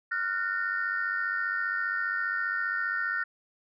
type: tone cluster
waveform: sine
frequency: 1394 / 1489 / 1825 Hz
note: F6 / F#6 / A#6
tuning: -4 / +11 / -37 cents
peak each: -31 dBFS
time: 0.11-3.24 s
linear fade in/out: 10 ms
effects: tanh soft clip ceiling -19 dBFS